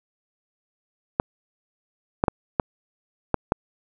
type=clicks; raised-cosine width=1 ms; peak=-4 dBFS; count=6; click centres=1.199 / 2.239 / 2.282 / 2.598 / 3.343 / 3.521 s; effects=none